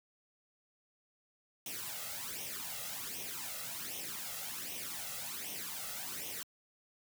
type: noise with flanger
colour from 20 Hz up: white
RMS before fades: -42 dBFS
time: 1.66-6.43 s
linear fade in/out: 2 ms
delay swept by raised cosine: 0.33 to 1.53 ms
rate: 1.3 Hz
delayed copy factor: +0.7
effects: high-pass 100 Hz 12 dB/octave